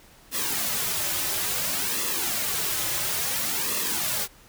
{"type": "noise with flanger", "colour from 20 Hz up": "white", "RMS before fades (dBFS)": -27, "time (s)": [0.31, 4.28], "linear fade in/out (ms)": 50, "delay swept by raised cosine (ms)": [1.3, 4.4], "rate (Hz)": 0.58, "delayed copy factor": -0.65, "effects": ["pink hiss -53 dBFS RMS until 4.48 s"]}